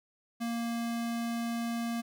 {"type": "tone", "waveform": "square", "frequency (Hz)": 233.1, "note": "A#3", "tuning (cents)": 0, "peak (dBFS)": -32, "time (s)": [0.4, 2.02], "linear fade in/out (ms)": 20, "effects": []}